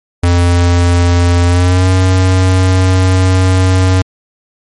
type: tone with pitch glide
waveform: square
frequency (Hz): 87.31 to 93.04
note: F2 to F#2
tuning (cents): 0 to +10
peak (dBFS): -7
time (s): 0.23-4.02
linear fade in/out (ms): 5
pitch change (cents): +110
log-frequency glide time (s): 1.47-1.88
effects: MP3 48 kbps